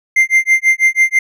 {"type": "tone with tremolo", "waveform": "triangle", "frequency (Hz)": 2093, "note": "C7", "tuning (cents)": 0, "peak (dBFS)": -4, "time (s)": [0.16, 1.19], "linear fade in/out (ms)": 5, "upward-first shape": "sine", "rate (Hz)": 6.1, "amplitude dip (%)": 100, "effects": []}